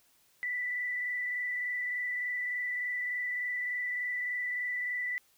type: tone with frequency modulation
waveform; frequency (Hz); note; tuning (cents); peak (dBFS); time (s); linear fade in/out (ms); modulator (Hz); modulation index
sine; 1975.5; B6; 0; -31; 0.43-5.18; 0; 23.4; 1.1
effects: white hiss -67 dBFS RMS until 5.37 s